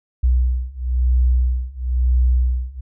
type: beating tone pair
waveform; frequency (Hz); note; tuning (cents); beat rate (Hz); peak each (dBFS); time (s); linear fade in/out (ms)
sine; 61.74 / 62.74; B1 / B1; 0 / +28; 1; -18 / -17; 0.23-2.81; 10
effects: none